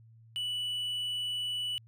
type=tone; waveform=triangle; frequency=2960 Hz; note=F#7; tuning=in tune; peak=-30 dBFS; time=0.36-1.78 s; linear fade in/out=0 ms; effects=added 113 Hz sine -54 dBFS peak until 1.87 s